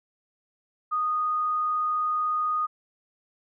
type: tone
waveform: sine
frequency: 1237 Hz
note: D#6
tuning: 10 cents flat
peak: -23 dBFS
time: 0.91-2.67 s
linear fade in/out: 20 ms
effects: none